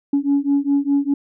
sine beating tone pair, 279.4 / 284.3 Hz, C#4 / C#4, +14 / +44 cents, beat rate 4.9 Hz, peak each -17 dBFS, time 0.13-1.14 s, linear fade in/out 5 ms, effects tanh soft clip ceiling -10 dBFS

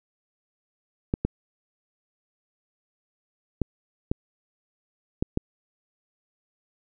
clicks, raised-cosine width 3 ms, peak -10 dBFS, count 6, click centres 1.139 / 1.25 / 3.617 / 4.115 / 5.225 / 5.374 s, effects none

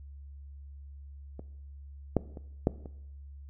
clicks, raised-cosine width 2 ms, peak -28 / -10 / -29 / -10 / -29 dBFS, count 5, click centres 1.394 / 2.167 / 2.372 / 2.671 / 2.858 s, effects noise-tail reverb RT60 0.8 s tail -18 dB re dry + added 70 Hz sine -44 dBFS peak until 3.49 s

